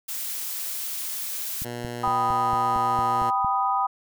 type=noise; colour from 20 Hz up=blue; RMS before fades=-31 dBFS; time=0.08-1.65 s; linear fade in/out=10 ms
type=click train; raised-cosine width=5 ms; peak=-23 dBFS; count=9; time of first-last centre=1.62-3.446 s; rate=4.38 Hz
type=tone; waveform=10% pulse; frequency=120 Hz; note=B2; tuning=49 cents flat; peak=-23 dBFS; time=1.64-3.31 s; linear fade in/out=20 ms
type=chord; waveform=sine; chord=G augmented; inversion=none; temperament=equal; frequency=784 / 987.8 / 1244.5 Hz; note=G5 / B5 / D#6; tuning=0 / 0 / 0 cents; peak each=-25 dBFS; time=2.03-3.87 s; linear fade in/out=10 ms
effects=none